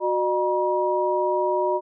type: tone cluster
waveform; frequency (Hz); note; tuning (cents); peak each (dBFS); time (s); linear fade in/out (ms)
sine; 367.5 / 607 / 957; F#4 / D#5 / A#5; -12 / -43 / +45; -24; 0-1.81; 50
effects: none